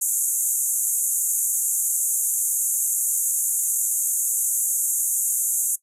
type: band-pass noise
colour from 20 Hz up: pink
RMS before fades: -23 dBFS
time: 0.01-5.76 s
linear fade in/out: 10 ms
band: 6600 to 13000 Hz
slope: 96 dB/octave
effects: noise-tail reverb RT60 0.1 s tail -18 dB re dry